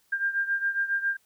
sine beating tone pair, 1596 / 1603.3 Hz, G6 / G6, +31 / +39 cents, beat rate 7.3 Hz, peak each -26 / -30 dBFS, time 0.12-1.17 s, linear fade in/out 10 ms, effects white hiss -67 dBFS RMS until 1.25 s

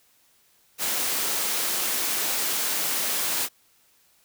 white high-pass noise, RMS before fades -26 dBFS, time 0.78-3.49 s, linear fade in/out 50 ms, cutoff 210 Hz, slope 12 dB/octave, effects white hiss -62 dBFS RMS until 4.24 s

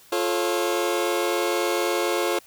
sawtooth chord, F augmented, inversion none, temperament just, 349.2 / 436.5 / 545.7 Hz, F4 / A4 / C#5, 0 / -14 / -27 cents, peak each -21 / -23 / -23 dBFS, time 0.12-2.39 s, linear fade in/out 5 ms, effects white hiss -52 dBFS RMS until 2.46 s

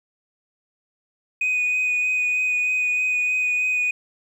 sine tone with vibrato, 2489 Hz, D#7, in tune, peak -17 dBFS, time 1.41-3.91 s, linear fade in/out 5 ms, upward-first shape sine, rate 3.2 Hz, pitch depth 13 cents each way, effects tanh soft clip ceiling -17 dBFS + 9-bit

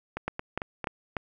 two click trains, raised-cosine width 0.5 ms, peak -17 / -14 dBFS, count 4 / 4, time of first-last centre 0.17-0.843 / 0.28-1.168 s, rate 4.46 / 3.38 Hz, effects none

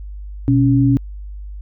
sine tone pair together, 123.47 / 277.4 Hz, B2 / C#4, 0 / +1 cents, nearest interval octave + major second, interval 1401 cents, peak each -13 dBFS, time 0.48-0.97 s, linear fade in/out 0 ms, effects added 50 Hz sine -28 dBFS peak until 1.61 s

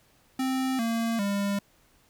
square tone with pitch steps, 261.6 / 229.1 / 200.6 Hz, C4 / A#3 / G3, 0 / -30 / +40 cents, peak -26 dBFS, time 0.39-1.59 s, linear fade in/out 5 ms, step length 400 ms, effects pink hiss -63 dBFS RMS until 2.09 s

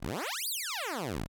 10% pulse exponential two-way sweep, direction up then down, 34.65 to 4978 to 34.65 Hz, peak -25 dBFS, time 0-1.28 s, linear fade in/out 50 ms, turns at 0.48 s, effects none

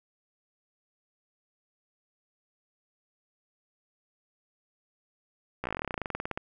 slowing click train, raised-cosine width 0.5 ms, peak -17 dBFS, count 23, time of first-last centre 5.64-6.375 s, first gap 15 ms, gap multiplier 1.07, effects none

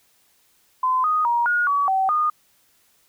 sine tone with pitch steps, 1024 / 1243 / 947 / 1439 / 1136 / 766 / 1225 Hz, C6 / D#6 / A#5 / F#6 / C#6 / G5 / D#6, -38 / -2 / +27 / -49 / +42 / -40 / -27 cents, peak -17 dBFS, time 0.83-2.3 s, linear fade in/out 5 ms, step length 210 ms, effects white hiss -61 dBFS RMS until 3.08 s

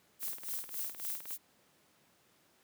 violet noise with tremolo, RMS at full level -37 dBFS, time 0.19-1.38 s, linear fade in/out 50 ms, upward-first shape sine, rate 3.6 Hz, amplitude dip 80%
click train, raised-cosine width 0.3 ms, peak -33 dBFS, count 22, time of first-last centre 0.23-1.307 s, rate 19.5 Hz
effects pink hiss -68 dBFS RMS until 2.63 s + high-pass 150 Hz 12 dB/octave

